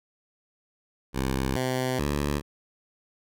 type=tone with pitch steps; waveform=10% pulse; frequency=66.1 / 128.4 / 72.4 Hz; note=C2 / C3 / D2; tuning=+18 / -32 / -24 cents; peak=-17 dBFS; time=1.13-2.42 s; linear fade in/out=50 ms; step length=430 ms; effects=none